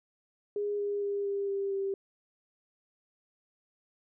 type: tone with pitch steps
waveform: sine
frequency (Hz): 411.2 / 407.2 / 403.2 / 399.3 / 395.4 / 391.5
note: G#4 / G#4 / G4 / G4 / G4 / G4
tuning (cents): -17 / -34 / +49 / +32 / +15 / -2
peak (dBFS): -29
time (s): 0.56-1.94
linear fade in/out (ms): 2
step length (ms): 230
effects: none